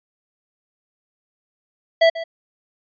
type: tone with echo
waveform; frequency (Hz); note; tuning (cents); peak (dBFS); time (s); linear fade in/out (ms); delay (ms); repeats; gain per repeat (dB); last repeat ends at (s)
square; 659.3; E5; 0; -11; 2.01-2.1; 10; 140; 1; -15; 2.24
effects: resampled to 11025 Hz